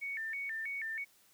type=tone with vibrato; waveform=sine; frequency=1997 Hz; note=B6; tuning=19 cents sharp; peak=-36 dBFS; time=0.01-1.05 s; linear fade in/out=20 ms; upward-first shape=square; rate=3.1 Hz; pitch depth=190 cents each way; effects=white hiss -66 dBFS RMS until 1.33 s